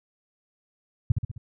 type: tone with echo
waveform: sine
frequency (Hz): 110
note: A2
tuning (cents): 0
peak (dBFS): -14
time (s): 1.1-1.12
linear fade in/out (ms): 5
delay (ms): 65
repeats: 4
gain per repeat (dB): -5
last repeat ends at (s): 1.38
effects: none